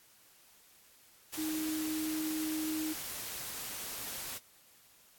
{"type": "tone in noise", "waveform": "sine", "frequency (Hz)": 312.3, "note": "D#4", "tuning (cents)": 7, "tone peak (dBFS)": -33, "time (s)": [1.37, 2.94], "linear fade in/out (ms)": 20, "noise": "white", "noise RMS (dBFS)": -41, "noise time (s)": [1.32, 4.39], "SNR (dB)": 5, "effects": ["white hiss -62 dBFS RMS until 5.18 s", "AAC 64 kbps"]}